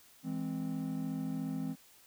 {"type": "chord", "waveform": "triangle", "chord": "E augmented", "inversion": "none", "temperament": "equal", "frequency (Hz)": [164.81, 207.7, 261.6], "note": ["E3", "G#3", "B#3"], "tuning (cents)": [0, 0, 0], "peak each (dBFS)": [-37, -39, -35], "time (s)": [0.23, 1.76], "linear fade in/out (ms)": 50, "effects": ["white hiss -61 dBFS RMS until 2.06 s"]}